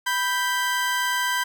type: tone pair together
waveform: 30% pulse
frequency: 987.8 / 1568 Hz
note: B5 / G6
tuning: 0 / 0 cents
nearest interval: minor sixth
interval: 800 cents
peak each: -22 dBFS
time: 0.06-1.44 s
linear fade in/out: 10 ms
effects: none